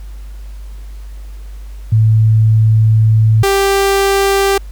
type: tone pair in turn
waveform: sine / sawtooth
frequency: 110 / 393.6 Hz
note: A2 / G4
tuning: 0 / +7 cents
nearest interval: octave + minor seventh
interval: 2207 cents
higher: second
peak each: -6 dBFS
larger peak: neither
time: 1.92-3.43 / 3.43-4.58 s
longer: first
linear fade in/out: 5 ms
effects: added 50 Hz sine -26 dBFS peak until 4.71 s + pink hiss -47 dBFS RMS until 4.71 s